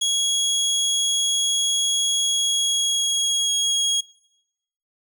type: tone with pitch glide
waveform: 25% pulse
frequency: 3322 to 3295 Hz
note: G#7 to G#7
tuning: 0 to -14 cents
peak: -15 dBFS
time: 0.01-4.01 s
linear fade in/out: 10 ms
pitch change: -14 cents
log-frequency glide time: 2.2-3.86 s
effects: noise-tail reverb RT60 0.9 s tail -24 dB re dry